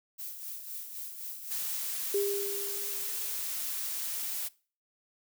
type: noise with tremolo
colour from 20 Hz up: violet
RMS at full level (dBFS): -39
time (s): 0.18-1.77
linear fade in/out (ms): 20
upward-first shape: sine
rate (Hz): 3.9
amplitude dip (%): 50
type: noise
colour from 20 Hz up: blue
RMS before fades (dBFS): -35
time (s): 1.5-4.49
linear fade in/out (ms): 20
type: tone with exponential decay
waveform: sine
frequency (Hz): 402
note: G4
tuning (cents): +44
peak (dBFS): -25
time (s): 2.14-3.39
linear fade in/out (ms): 5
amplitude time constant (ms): 270
effects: noise-tail reverb RT60 0.4 s tail -22 dB re dry